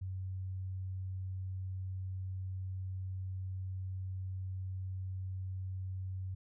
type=tone; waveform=sine; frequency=93.9 Hz; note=F#2; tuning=26 cents sharp; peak=-37 dBFS; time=0.01-6.35 s; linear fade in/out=10 ms; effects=none